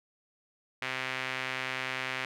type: tone with band-pass filter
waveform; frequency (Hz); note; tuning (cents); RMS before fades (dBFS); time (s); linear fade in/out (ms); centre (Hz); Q
sawtooth; 130; C3; -11; -35; 0.82-2.25; 2; 2200; 1.9
effects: none